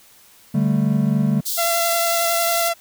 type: chord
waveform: triangle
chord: D suspended fourth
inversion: none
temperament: equal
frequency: 146.83 / 196 / 220 Hz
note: D3 / G3 / A3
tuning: 0 / 0 / 0 cents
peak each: -18 dBFS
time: 0.54-1.41 s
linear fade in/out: 10 ms
type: high-pass noise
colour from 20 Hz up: white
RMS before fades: -24 dBFS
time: 1.45-2.7 s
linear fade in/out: 20 ms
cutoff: 3500 Hz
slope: 48 dB/octave
type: tone with vibrato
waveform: sawtooth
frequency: 679 Hz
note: F5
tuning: 49 cents flat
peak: -15 dBFS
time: 1.57-2.74 s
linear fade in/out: 20 ms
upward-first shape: triangle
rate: 11 Hz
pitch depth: 16 cents each way
effects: white hiss -50 dBFS RMS until 2.8 s